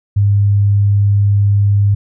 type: tone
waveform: sine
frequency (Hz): 101.3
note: G#2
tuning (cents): -43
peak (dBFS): -8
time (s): 0.16-1.95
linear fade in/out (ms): 10
effects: none